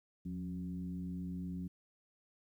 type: tone with frequency modulation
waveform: sine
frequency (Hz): 178.2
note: F3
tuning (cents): +35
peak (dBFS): -38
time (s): 0.25-1.68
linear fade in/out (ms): 10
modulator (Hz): 96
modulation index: 0.78
effects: 12-bit